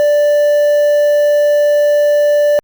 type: tone with quantisation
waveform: triangle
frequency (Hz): 587.3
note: D5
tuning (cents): 0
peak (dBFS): -6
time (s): 0-2.59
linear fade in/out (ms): 0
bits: 5
effects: Opus 48 kbps